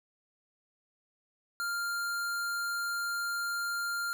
square tone, 1396.9 Hz, F6, in tune, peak -32 dBFS, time 1.6-4.13 s, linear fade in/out 0 ms, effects none

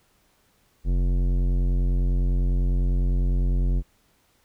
sine tone with tanh clipping, 44.99 Hz, F#1, 48 cents flat, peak -21 dBFS, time 0.84-3.83 s, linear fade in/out 50 ms, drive 15 dB, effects pink hiss -64 dBFS RMS until 4.44 s

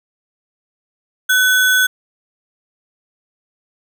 sine tone with sample-and-hold, 1505 Hz, F#6, 29 cents sharp, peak -10 dBFS, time 1.29-1.87 s, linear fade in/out 10 ms, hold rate 4900 Hz, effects none

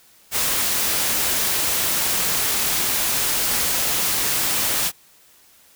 white noise, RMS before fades -21 dBFS, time 0.31-4.92 s, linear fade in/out 50 ms, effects white hiss -53 dBFS RMS until 5.75 s

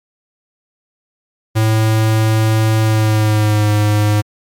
square tone with pitch glide, 110 to 105.03 Hz, A2 to G#2, 0 to +20 cents, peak -11 dBFS, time 1.55-4.22 s, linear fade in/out 20 ms, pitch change -80 cents, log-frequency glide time 2.81-3.7 s, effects MP3 96 kbps

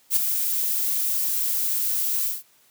violet noise with ADSR envelope, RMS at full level -17 dBFS, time 0.1-2.43 s, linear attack 63 ms, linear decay 11 ms, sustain -7 dB, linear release 180 ms, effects white hiss -59 dBFS RMS until 2.7 s + high-pass 80 Hz 12 dB/octave

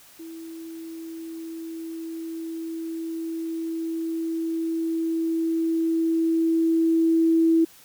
sine tone with level ramp, 327.6 Hz, E4, 11 cents flat, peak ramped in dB -36 to -15 dBFS, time 0.19-7.65 s, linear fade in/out 10 ms, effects white hiss -51 dBFS RMS until 7.84 s

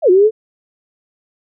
sine linear two-way sweep, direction down then up, 710 to 352.8 to 449.8 Hz, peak -6 dBFS, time 0.02-0.31 s, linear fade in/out 50 ms, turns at 0.1 s, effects none

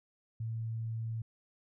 sine tone, 113 Hz, A2, 47 cents sharp, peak -34 dBFS, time 0.4-1.22 s, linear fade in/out 5 ms, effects none

